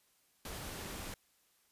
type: tone in noise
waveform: sine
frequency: 390.2 Hz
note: G4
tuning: 8 cents flat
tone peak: -53 dBFS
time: 0.75-0.95 s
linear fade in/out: 2 ms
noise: pink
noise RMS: -44 dBFS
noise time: 0.45-1.14 s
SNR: -12 dB
effects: white hiss -72 dBFS RMS until 1.71 s + resampled to 32000 Hz